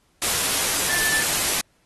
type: tone in noise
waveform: sine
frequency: 1758 Hz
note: A6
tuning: 2 cents flat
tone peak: -23 dBFS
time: 0.89-1.23 s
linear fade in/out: 0 ms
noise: white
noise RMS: -22 dBFS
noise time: 0.22-1.61 s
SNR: -4 dB
effects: pink hiss -64 dBFS RMS until 1.85 s + AAC 32 kbps